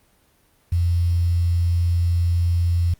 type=tone with quantisation; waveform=sine; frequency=86.3 Hz; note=F2; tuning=20 cents flat; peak=-16 dBFS; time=0.72-2.94 s; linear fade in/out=5 ms; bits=7; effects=pink hiss -60 dBFS RMS until 2.99 s + Opus 32 kbps